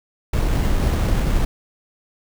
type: noise with sample-and-hold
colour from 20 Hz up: brown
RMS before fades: -18 dBFS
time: 0.33-1.45 s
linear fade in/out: 5 ms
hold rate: 4900 Hz
effects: none

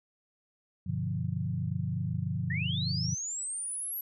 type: chord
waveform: sine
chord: G dominant seventh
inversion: none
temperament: equal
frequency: 98 / 123.47 / 146.83 / 174.61 Hz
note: G2 / B2 / D3 / F3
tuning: 0 / 0 / 0 / 0 cents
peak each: -35 dBFS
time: 0.86-3.15 s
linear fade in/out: 10 ms
type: linear sweep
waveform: sine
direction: up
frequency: 1760 to 11840 Hz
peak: -33 dBFS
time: 2.5-4.01 s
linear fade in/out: 5 ms
effects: none

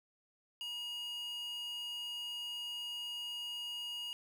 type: tone with high-pass filter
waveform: square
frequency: 956 Hz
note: A#5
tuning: 43 cents sharp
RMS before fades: -42 dBFS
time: 0.61-4.13 s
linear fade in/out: 0 ms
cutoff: 2700 Hz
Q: 5.1
effects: none

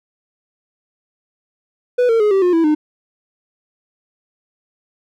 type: tone with pitch steps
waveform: triangle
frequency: 493.9 / 455.5 / 420.1 / 387.5 / 357.4 / 329.6 / 304 Hz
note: B4 / A#4 / G#4 / G4 / F4 / E4 / D#4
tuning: 0 / -40 / +20 / -20 / +40 / 0 / -40 cents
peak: -9 dBFS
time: 1.98-2.75 s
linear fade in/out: 10 ms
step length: 110 ms
effects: none

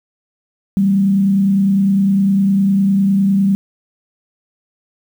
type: tone with frequency modulation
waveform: sine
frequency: 196 Hz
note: G3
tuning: in tune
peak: -10 dBFS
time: 0.77-3.55 s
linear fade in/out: 0 ms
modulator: 29.9 Hz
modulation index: 0.35
effects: 7-bit

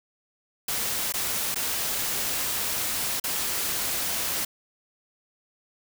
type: noise with dropouts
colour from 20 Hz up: white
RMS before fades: -28 dBFS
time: 0.68-4.45 s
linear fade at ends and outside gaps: 5 ms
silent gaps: 1.124-1.138 / 1.545-1.557 / 3.199-3.239 s
effects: none

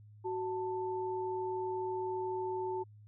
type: tone pair together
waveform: sine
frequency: 372.5 / 886 Hz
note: F#4 / A5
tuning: +12 / +12 cents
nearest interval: octave + minor third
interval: 1500 cents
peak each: -35 / -38 dBFS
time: 0.24-2.84 s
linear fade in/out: 20 ms
effects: added 105 Hz sine -53 dBFS peak until 3.07 s

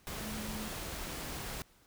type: tone in noise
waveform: sine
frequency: 215.4 Hz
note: A3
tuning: 37 cents flat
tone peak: -41 dBFS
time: 0.21-0.68 s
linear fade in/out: 0 ms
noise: pink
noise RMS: -41 dBFS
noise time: 0.07-1.62 s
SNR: -3 dB
effects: pink hiss -65 dBFS RMS until 1.86 s

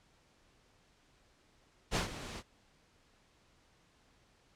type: noise with ADSR envelope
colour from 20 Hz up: pink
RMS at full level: -30 dBFS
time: 1.91-2.43 s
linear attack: 45 ms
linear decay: 120 ms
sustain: -14 dB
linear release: 46 ms
effects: pink hiss -68 dBFS RMS until 4.55 s + low-pass 7000 Hz 12 dB/octave

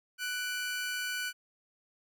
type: tone pair together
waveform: sawtooth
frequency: 1487.1 / 2349 Hz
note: F#6 / D7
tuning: +8 / 0 cents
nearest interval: minor sixth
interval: 792 cents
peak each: -30 / -38 dBFS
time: 0.18-1.33 s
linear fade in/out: 50 ms
effects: none

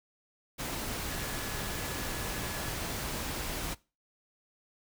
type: tone in noise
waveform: sine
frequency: 1700 Hz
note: G#6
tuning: 40 cents sharp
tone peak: -46 dBFS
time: 1.08-2.71 s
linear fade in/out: 20 ms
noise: pink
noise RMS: -36 dBFS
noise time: 0.58-3.75 s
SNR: -13 dB
effects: noise-tail reverb RT60 0.3 s tail -21 dB re dry

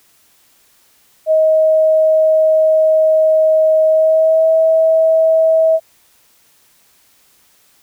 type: tone with pitch glide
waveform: sine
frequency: 631 to 644.3 Hz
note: D#5 to E5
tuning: +24 to -40 cents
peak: -8 dBFS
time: 1.26-5.8 s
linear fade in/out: 50 ms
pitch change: +36 cents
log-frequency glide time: 3.87-4.49 s
effects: white hiss -53 dBFS RMS until 7.82 s

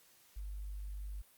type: tone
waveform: sine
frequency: 50 Hz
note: G1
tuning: 35 cents sharp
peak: -40 dBFS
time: 0.36-1.22 s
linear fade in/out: 10 ms
effects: white hiss -65 dBFS RMS until 1.37 s + Opus 48 kbps

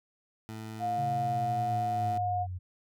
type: tone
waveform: 20% pulse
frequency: 110 Hz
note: A2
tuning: in tune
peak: -34 dBFS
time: 0.49-2.18 s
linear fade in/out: 0 ms
type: tone with pitch glide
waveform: sine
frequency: 712 to 719 Hz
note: F5 to F#5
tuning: +33 to -50 cents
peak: -28 dBFS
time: 0.79-2.47 s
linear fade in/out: 50 ms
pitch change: +17 cents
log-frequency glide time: 1.44-1.57 s
type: linear sweep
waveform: sine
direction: down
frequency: 138.59 to 89 Hz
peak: -34 dBFS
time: 0.97-2.59 s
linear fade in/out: 20 ms
effects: none

